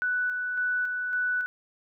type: tone with tremolo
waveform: sine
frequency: 1486 Hz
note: F#6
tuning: 7 cents sharp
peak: -24 dBFS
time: 0.02-1.46 s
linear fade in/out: 0 ms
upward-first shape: square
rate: 1.8 Hz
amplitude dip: 35%
effects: none